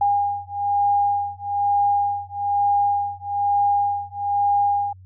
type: beating tone pair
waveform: sine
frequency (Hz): 811 / 812.1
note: G#5 / G#5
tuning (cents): -41 / -39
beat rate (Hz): 1.1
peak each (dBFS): -21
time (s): 0.01-4.93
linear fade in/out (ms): 5
effects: added 93 Hz sine -42 dBFS peak until 5.05 s